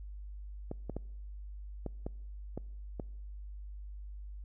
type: clicks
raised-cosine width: 2 ms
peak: -24 dBFS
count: 7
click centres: 0.714 / 0.897 / 0.966 / 1.863 / 2.065 / 2.576 / 2.998 s
effects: noise-tail reverb RT60 1.0 s tail -25 dB re dry + added 50 Hz sine -42 dBFS peak until 4.44 s